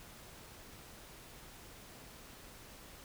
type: silence
effects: pink hiss -54 dBFS RMS until 3.04 s